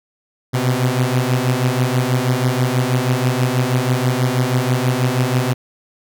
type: beating tone pair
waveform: sawtooth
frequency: 123.47 / 129.67 Hz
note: B2 / C3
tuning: 0 / -15 cents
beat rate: 6.2 Hz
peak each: -14 dBFS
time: 0.53-5.54 s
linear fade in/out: 20 ms
effects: none